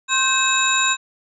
sine tone cluster, 1062 / 1557 / 2586 / 3810 / 7170 Hz, C6 / G6 / E7 / A#7 / A8, +25 / -12 / -34 / +37 / +32 cents, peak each -22 dBFS, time 0.08-0.97 s, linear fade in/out 50 ms, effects none

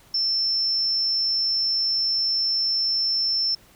sine tone, 5350 Hz, E8, 25 cents sharp, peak -20 dBFS, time 0.14-3.55 s, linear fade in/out 5 ms, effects pink hiss -54 dBFS RMS until 3.75 s

